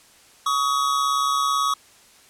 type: tone pair together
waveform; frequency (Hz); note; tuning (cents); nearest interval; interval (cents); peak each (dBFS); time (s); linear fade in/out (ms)
square; 1125 / 1263; C#6 / D#6; +25 / +26; major second; 201; -22 / -24; 0.46-1.74; 5
effects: white hiss -52 dBFS RMS until 2.29 s + low-pass 10000 Hz 12 dB/octave